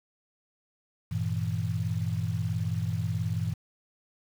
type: chord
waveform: sine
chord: E diminished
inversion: first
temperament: equal with one note detuned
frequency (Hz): 98 / 116.54 / 162.54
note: G2 / Bb2 / E3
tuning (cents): 0 / 0 / -24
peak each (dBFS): -31 / -31 / -32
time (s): 1.11-3.54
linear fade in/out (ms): 10
effects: 8-bit